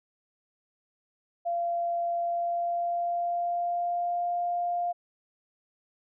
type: tone with pitch glide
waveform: sine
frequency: 688 to 700.8 Hz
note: F5 to F5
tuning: -26 to +6 cents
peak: -26 dBFS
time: 1.45-4.93 s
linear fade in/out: 20 ms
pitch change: +32 cents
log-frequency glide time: 2.15-4.23 s
effects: none